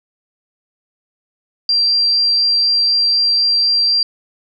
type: tone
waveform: sine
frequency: 4726 Hz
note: D8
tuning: 10 cents sharp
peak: -11 dBFS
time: 1.69-4.03 s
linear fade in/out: 2 ms
effects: none

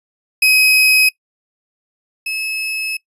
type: tone pair in turn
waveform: 35% pulse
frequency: 2533 / 2588 Hz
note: D#7 / E7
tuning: +30 / -32 cents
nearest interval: unison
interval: 38 cents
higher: second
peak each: -7 / -18 dBFS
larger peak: first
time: 0.42-1.09 / 2.26-2.97 s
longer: second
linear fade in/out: 5 ms
effects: noise-tail reverb RT60 0.1 s tail -22 dB re dry + resampled to 32000 Hz

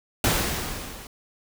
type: noise with level ramp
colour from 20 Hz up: pink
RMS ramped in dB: -20 to -42 dBFS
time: 0.24-1.07 s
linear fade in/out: 2 ms
effects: none

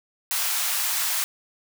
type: high-pass noise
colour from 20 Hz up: white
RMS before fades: -25 dBFS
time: 0.31-1.24 s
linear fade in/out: 0 ms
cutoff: 770 Hz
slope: 24 dB/octave
effects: none

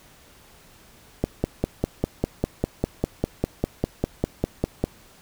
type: click train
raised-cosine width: 2 ms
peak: -7 dBFS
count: 19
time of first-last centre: 1.24-4.84 s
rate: 5 Hz
effects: pink hiss -52 dBFS RMS until 5.21 s

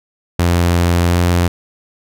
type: tone with pitch glide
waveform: sawtooth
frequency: 86.6 to 87.56 Hz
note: F2 to F2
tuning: -14 to +5 cents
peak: -7 dBFS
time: 0.39-1.48 s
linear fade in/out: 5 ms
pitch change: +19 cents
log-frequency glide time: 1.06-1.19 s
effects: none

